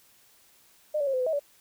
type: tone with pitch steps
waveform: sine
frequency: 606 / 570 / 540 / 512 / 505 / 640 / 574 Hz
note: D#5 / C#5 / C#5 / C5 / B4 / D#5 / D5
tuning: -46 / +48 / -45 / -38 / +39 / +49 / -40 cents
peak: -24 dBFS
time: 0.94-1.395 s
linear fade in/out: 10 ms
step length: 65 ms
effects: white hiss -60 dBFS RMS until 1.6 s